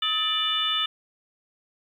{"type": "harmonic tone with a mistuned harmonic", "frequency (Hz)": 590, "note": "D5", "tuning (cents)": 8, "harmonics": [2, 3, 4, 5, 6], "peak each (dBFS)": [-30, -36, -37, -26, -26], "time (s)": [0.02, 0.86], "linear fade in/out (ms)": 5, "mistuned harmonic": 2, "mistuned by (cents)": 130, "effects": ["9-bit"]}